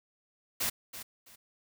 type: noise with echo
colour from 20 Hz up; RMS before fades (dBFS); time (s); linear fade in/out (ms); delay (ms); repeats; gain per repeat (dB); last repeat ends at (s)
white; -31; 0.6-0.7; 10; 330; 2; -12; 1.36
effects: none